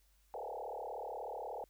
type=tone with frequency modulation; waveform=sine; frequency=659 Hz; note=E5; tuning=1 cent flat; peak=-40 dBFS; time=0.34-1.64 s; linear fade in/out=0 ms; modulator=36.5 Hz; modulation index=5.9; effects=added 50 Hz sine -68 dBFS peak until 1.69 s + white hiss -74 dBFS RMS until 1.69 s